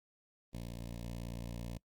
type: tone with notch filter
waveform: 15% pulse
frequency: 58.27 Hz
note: A#1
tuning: in tune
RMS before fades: -43 dBFS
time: 0.53-1.78 s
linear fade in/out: 10 ms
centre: 1400 Hz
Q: 0.95
effects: noise-tail reverb RT60 0.1 s tail -24 dB re dry + Opus 32 kbps